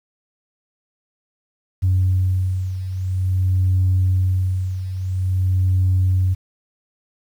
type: beating tone pair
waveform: sine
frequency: 92.5 / 92.99 Hz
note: F#2 / F#2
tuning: 0 / +9 cents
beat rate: 0.49 Hz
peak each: -21 / -16 dBFS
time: 1.82-6.35 s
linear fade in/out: 20 ms
effects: tanh soft clip ceiling -10 dBFS + 8-bit